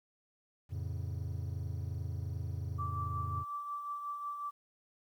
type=chord; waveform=triangle; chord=F augmented; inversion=none; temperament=equal; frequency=87.31 / 110 / 138.59 Hz; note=F2 / A2 / C#3; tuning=0 / 0 / 0 cents; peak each=-36 / -39 / -41 dBFS; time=0.69-3.45 s; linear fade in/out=50 ms
type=tone with tremolo; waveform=sine; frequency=1164 Hz; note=D6; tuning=16 cents flat; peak=-35 dBFS; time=2.78-4.51 s; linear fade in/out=20 ms; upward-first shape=triangle; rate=5.5 Hz; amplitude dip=50%
effects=11-bit